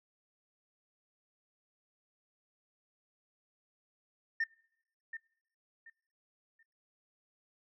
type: tone with echo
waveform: sine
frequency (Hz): 1812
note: A#6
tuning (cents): -50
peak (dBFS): -27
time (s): 4.4-4.44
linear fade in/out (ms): 5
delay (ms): 730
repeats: 3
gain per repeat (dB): -12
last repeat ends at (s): 6.63
effects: noise-tail reverb RT60 0.8 s tail -26 dB re dry + tanh soft clip ceiling -27 dBFS